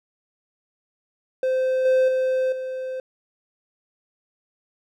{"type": "tone with level steps", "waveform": "triangle", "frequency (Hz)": 518, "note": "C5", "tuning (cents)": -17, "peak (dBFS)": [-17, -13, -17, -25], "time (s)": [1.43, 3], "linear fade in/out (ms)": 2, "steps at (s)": [1.85, 2.08, 2.52], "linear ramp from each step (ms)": 5, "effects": []}